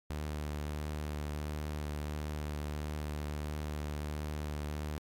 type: tone with vibrato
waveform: sawtooth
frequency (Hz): 74.9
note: D2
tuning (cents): +35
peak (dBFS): -32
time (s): 0.1-4.98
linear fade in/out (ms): 0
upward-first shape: triangle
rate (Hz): 1.5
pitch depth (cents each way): 18
effects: AAC 64 kbps